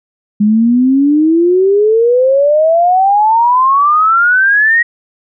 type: exponential sweep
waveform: sine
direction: up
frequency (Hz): 204.8 to 1906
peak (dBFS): -6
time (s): 0.4-4.83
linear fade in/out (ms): 10
effects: none